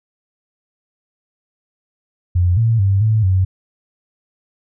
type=tone with pitch steps; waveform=sine; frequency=88.8 / 114 / 97.9 / 109.5 / 93.7 Hz; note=F2 / A#2 / G2 / A2 / F#2; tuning=+29 / -38 / -2 / -8 / +22 cents; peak=-11 dBFS; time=2.35-3.45 s; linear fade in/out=10 ms; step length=220 ms; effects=none